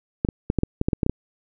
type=clicks; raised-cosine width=3 ms; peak=-7 dBFS; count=11; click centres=0.249 / 0.288 / 0.501 / 0.587 / 0.634 / 0.814 / 0.885 / 0.932 / 1.032 / 1.064 / 1.096 s; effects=none